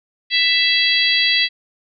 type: harmonic tone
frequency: 662 Hz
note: E5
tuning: 7 cents sharp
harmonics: 3 / 4 / 5 / 6 / 7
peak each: -19 / -21 / -18 / -21 / -21 dBFS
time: 0.3-1.49 s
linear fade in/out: 50 ms
effects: none